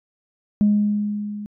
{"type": "tone with level ramp", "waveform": "sine", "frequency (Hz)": 207.7, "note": "G#3", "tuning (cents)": 0, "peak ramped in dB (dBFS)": [-11, -29], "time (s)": [0.61, 1.46], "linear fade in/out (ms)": 0, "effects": ["tanh soft clip ceiling -9 dBFS"]}